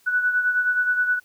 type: beating tone pair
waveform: sine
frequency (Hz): 1480 / 1489.5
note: F#6 / F#6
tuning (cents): 0 / +11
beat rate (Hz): 9.5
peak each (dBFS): -19 / -27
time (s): 0.06-1.2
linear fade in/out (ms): 20
effects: white hiss -59 dBFS RMS until 1.24 s